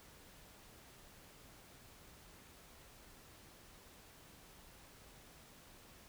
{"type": "silence", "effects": ["pink hiss -60 dBFS RMS until 6.08 s"]}